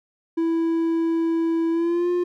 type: tone with pitch glide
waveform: triangle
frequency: 329.9 to 353.6 Hz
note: E4 to F4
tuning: +1 to +22 cents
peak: -17 dBFS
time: 0.37-2.24 s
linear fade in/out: 10 ms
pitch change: +121 cents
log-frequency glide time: 1.71-2.1 s
effects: none